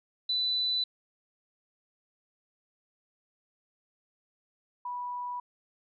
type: tone pair in turn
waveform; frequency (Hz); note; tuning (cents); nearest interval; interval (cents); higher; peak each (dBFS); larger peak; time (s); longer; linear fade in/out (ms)
sine; 3988 / 980.7; B7 / B5; +16 / -12; 2 octaves; 2428; first; -26 / -33; first; 0.29-0.84 / 4.85-5.4; neither; 5
effects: none